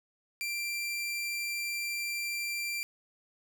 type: tone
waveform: sawtooth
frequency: 2361 Hz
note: D7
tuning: 9 cents sharp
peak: -29 dBFS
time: 0.41-2.83 s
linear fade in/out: 0 ms
effects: none